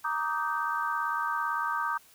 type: chord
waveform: sine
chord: Eb major seventh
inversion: second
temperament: just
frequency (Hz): 933.4 / 1166.7 / 1244.5 / 1555.6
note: Bb5 / D6 / Eb6 / G6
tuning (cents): +2 / -12 / 0 / -14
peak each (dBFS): -33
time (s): 0.04-1.98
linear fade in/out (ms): 10
effects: white hiss -58 dBFS RMS until 2.14 s